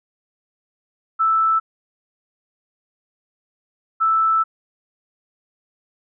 sine tone pair in turn, 1318.5 / 1318.5 Hz, E6 / E6, 0 / 0 cents, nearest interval unison, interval 0 cents, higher neither, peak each -14 dBFS, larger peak neither, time 1.19-1.6 / 4-4.44 s, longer second, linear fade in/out 20 ms, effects none

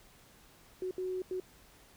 sine tone bursts at uneven times, 370 Hz, F#4, in tune, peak -33 dBFS, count 3, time 0.82-0.91 / 0.98-1.22 / 1.31-1.4 s, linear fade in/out 2 ms, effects pink hiss -60 dBFS RMS until 1.96 s

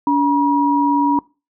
sine tone pair together, 285.9 / 959.4 Hz, D4 / A#5, -46 / +50 cents, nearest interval octave + major sixth, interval 2096 cents, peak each -15 dBFS, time 0.07-1.19 s, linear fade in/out 2 ms, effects noise-tail reverb RT60 0.3 s tail -23 dB re dry

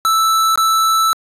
square tone with dropouts, 1318.5 Hz, E6, in tune, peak -12 dBFS, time 0.05-1.13 s, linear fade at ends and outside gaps 0 ms, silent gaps 0.557-0.576 s, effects resampled to 32000 Hz

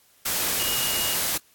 sine tone in noise, 2870 Hz, F7, 47 cents sharp, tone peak -29 dBFS, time 0.59-1.15 s, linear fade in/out 10 ms, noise white, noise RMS -25 dBFS, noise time 0.25-1.38 s, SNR -7 dB, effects white hiss -59 dBFS RMS until 1.54 s + AAC 64 kbps

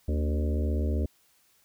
harmonic tone with a mistuned harmonic, 75.5 Hz, D2, 48 cents sharp, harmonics 1 / 3 / 4 / 5 / 6 / 7 / 8, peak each -25 / -35 / -37 / -39 / -41 / -42 / -43 dBFS, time 0.08-1.06 s, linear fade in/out 5 ms, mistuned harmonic 4, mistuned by -74 cents, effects white hiss -65 dBFS RMS until 1.64 s

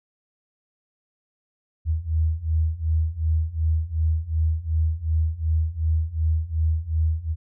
sine beating tone pair, 78.3 / 81 Hz, D#2 / E2, +11 / -30 cents, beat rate 2.7 Hz, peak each -24 / -22 dBFS, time 1.85-7.36 s, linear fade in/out 50 ms, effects none

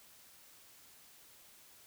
silence, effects white hiss -60 dBFS RMS until 1.86 s

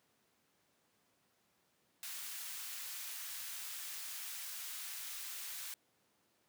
white high-pass noise, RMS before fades -45 dBFS, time 2.03-5.74 s, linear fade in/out 0 ms, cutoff 1300 Hz, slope 12 dB/octave, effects pink hiss -75 dBFS RMS until 6.48 s + high-pass 150 Hz 12 dB/octave

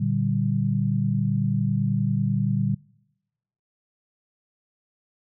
sine chord, G minor, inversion first, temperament equal with one note detuned, 116.54 / 146.83 / 194.64 Hz, Bb2 / D3 / G3, 0 / 0 / -12 cents, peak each -25 dBFS, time 0-2.75 s, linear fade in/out 10 ms, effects noise-tail reverb RT60 1.0 s tail -26 dB re dry

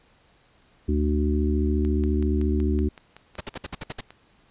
harmonic tone, 74.3 Hz, D2, 21 cents sharp, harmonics 1 / 3 / 4 / 5, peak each -22 / -27 / -28 / -29 dBFS, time 0.88-2.89 s, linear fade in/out 10 ms
click train, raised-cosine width 0.3 ms, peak -27 dBFS, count 13, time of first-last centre 1.85-4.106 s, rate 5.32 Hz
pink noise bursts, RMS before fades -32 dBFS, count 8, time 3.38-4.009 s, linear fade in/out 5 ms, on 27 ms, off 59 ms
effects pink hiss -60 dBFS RMS until 4.5 s + resampled to 8000 Hz

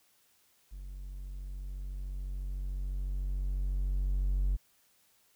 triangle tone with level ramp, 46.93 Hz, F#1, 25 cents sharp, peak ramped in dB -39 to -23 dBFS, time 0.71-4.57 s, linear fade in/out 20 ms, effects tanh soft clip ceiling -19 dBFS + white hiss -68 dBFS RMS until 5.35 s

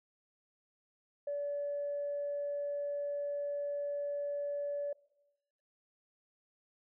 sine tone, 575 Hz, D5, 37 cents flat, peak -33 dBFS, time 1.27-4.93 s, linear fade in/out 5 ms, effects noise-tail reverb RT60 1.0 s tail -23 dB re dry + tanh soft clip ceiling -29 dBFS

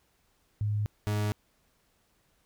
sine / 40% pulse tone pair in turn, 104.7 / 104.7 Hz, G#2 / G#2, +15 / +15 cents, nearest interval unison, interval 0 cents, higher neither, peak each -26 dBFS, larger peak neither, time 0.61-0.86 / 1.07-1.32 s, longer neither, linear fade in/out 0 ms, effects pink hiss -70 dBFS RMS until 2.45 s

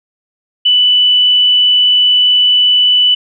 sine tone with frequency modulation, 2979 Hz, F#7, 11 cents sharp, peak -6 dBFS, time 0.65-3.15 s, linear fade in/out 10 ms, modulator 67.9 Hz, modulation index 0.21, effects none

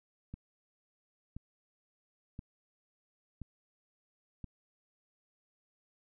click train, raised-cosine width 5 ms, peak -30 dBFS, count 5, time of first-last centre 0.34-4.443 s, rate 0.975 Hz, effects none

